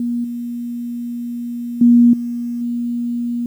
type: tone with level steps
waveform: sine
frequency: 238.8 Hz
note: A#3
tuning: 42 cents sharp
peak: -17 / -22 / -6 / -20 / -18 dBFS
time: 0-3.46 s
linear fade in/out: 2 ms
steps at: 0.24 / 1.81 / 2.13 / 2.61 s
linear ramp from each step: 5 ms
effects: 8-bit